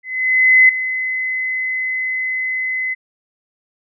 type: tone with ADSR envelope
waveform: sine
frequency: 2034 Hz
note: C7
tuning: 50 cents flat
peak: -5 dBFS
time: 0.03-2.95 s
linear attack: 660 ms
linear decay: 4 ms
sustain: -13 dB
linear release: 24 ms
effects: none